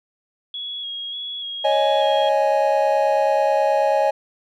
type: tone with vibrato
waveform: sine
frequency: 3322 Hz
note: G#7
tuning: in tune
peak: -27 dBFS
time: 0.54-2.29 s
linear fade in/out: 2 ms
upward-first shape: square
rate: 1.7 Hz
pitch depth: 22 cents each way
type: chord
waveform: triangle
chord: C# suspended second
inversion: none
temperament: just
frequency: 554.4 / 623.7 / 831.5 Hz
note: C#5 / D#5 / G#5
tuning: 0 / +4 / +2 cents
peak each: -18 dBFS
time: 1.64-4.11 s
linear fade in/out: 10 ms
effects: none